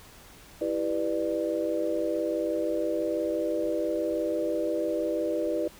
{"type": "chord", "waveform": "sine", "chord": "E minor seventh", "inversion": "none", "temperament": "just", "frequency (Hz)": [329.6, 395.6, 494.4, 593.3], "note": ["E4", "G4", "B4", "D5"], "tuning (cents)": [0, 16, 2, 18], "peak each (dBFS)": [-30, -35, -31, -30], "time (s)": [0.61, 5.68], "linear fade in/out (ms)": 5, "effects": ["pink hiss -51 dBFS RMS until 5.79 s"]}